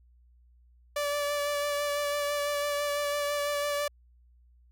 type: tone with vibrato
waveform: sawtooth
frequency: 580 Hz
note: D5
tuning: 22 cents flat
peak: -24 dBFS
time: 0.96-3.88 s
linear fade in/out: 5 ms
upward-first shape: sine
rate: 6 Hz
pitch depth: 16 cents each way
effects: added 60 Hz sine -57 dBFS peak until 4.71 s